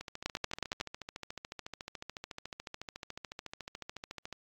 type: two click trains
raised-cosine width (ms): 0.2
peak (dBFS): -24 / -15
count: 61 / 7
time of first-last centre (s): 0.01-4.327 / 0.26-0.81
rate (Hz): 13.9 / 10.9
effects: AAC 64 kbps